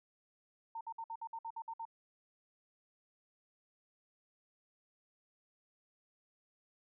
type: tone bursts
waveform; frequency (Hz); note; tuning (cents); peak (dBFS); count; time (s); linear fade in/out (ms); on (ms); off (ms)
sine; 910; A#5; -42; -40; 10; 0.75-1.853; 5; 59; 57
effects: none